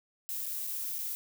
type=noise with dropouts; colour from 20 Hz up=violet; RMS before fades=-36 dBFS; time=0.29-1.15 s; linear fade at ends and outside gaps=0 ms; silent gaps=0.458-0.464 / 0.668-0.673 / 0.984-0.989 s; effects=none